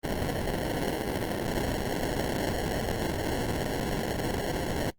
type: noise with sample-and-hold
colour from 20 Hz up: blue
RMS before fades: -30 dBFS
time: 0.03-4.91 s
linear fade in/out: 20 ms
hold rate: 1225 Hz
effects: noise-tail reverb RT60 0.1 s tail -23 dB re dry + Opus 24 kbps